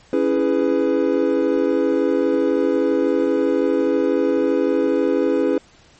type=chord; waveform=triangle; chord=C# minor seventh; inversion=none; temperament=equal with one note detuned; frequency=277.2 / 329.6 / 415.3 / 499 Hz; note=C#4 / E4 / G#4 / B4; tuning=0 / 0 / 0 / +18 cents; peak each=-19 dBFS; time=0.13-5.58 s; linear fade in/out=2 ms; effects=pink hiss -51 dBFS RMS until 5.99 s + MP3 32 kbps